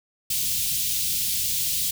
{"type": "band-stop noise", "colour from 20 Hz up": "white", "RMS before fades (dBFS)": -25, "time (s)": [0.3, 1.91], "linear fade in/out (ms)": 5, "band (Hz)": [180, 2900], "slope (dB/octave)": 24, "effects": []}